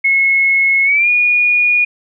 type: tone with pitch glide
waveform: sine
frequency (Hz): 2179 to 2446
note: C#7 to D#7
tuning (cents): -30 to -30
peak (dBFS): -9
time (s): 0.04-1.85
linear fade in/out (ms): 10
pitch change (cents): +200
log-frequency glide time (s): 0.84-1.09
effects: none